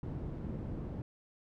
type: low-pass noise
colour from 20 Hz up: white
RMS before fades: -40 dBFS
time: 0.03-1.02 s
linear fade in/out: 2 ms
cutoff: 210 Hz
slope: 12 dB/octave
effects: none